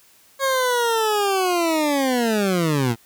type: linear sweep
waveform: 20% pulse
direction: down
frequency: 548 to 110.8 Hz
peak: -13 dBFS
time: 0.39-2.96 s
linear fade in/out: 50 ms
effects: white hiss -54 dBFS RMS until 3.05 s